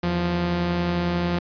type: tone pair together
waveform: sawtooth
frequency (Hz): 81.79 / 174.61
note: E2 / F3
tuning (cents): -13 / 0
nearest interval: octave + minor second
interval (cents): 1313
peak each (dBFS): -26 / -18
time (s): 0.03-1.39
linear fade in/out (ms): 5
effects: resampled to 11025 Hz